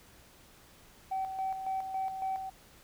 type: tone with tremolo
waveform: sine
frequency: 765 Hz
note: G5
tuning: 42 cents flat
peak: -29 dBFS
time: 1.11-2.5 s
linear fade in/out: 10 ms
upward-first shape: square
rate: 3.6 Hz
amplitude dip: 55%
effects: tanh soft clip ceiling -27 dBFS + pink hiss -58 dBFS RMS until 2.83 s